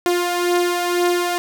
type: beating tone pair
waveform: sawtooth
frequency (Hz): 351.8 / 353.8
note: F4 / F4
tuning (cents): +13 / +23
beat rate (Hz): 2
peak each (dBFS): -14 / -19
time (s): 0.06-1.38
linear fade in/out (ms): 0
effects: none